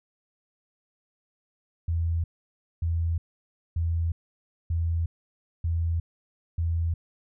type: tone bursts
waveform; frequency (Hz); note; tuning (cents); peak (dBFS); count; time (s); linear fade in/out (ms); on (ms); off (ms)
sine; 83.4; E2; +21; -23; 6; 1.88-6.94; 5; 360; 580
effects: none